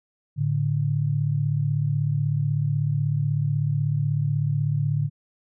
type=tone pair together; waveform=sine; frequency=110 / 146.2 Hz; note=A2 / D3; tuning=0 / -7 cents; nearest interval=perfect fourth; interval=493 cents; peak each=-25 / -22 dBFS; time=0.36-5.1 s; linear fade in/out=50 ms; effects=none